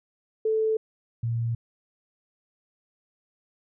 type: tone pair in turn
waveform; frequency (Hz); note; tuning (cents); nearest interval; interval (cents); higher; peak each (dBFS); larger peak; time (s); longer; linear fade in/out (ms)
sine; 438.9 / 116.25; A4 / A#2; -4 / -4; octave + major seventh; 2300; first; -21 / -24; first; 0.45-0.77 / 1.23-1.55; neither; 5
effects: none